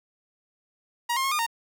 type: tone with pitch steps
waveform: sawtooth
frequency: 950 / 1063 / 1084 / 1215 / 923 Hz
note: A#5 / C6 / C#6 / D#6 / A#5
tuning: +33 / +27 / -39 / -42 / -17 cents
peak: -20 dBFS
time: 1.09-1.465 s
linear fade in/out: 10 ms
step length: 75 ms
effects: none